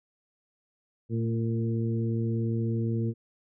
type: harmonic tone with a mistuned harmonic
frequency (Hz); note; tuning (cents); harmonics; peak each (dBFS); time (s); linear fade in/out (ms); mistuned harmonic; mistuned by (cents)
114.6; A#2; -29; 1 / 2 / 3 / 4; -27 / -31 / -35 / -39; 1.09-3.14; 50; 2; -21
effects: none